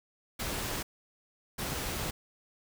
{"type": "noise bursts at uneven times", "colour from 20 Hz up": "pink", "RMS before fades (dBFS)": -35, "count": 2, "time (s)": [[0.39, 0.83], [1.58, 2.11]], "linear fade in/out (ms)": 10, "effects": []}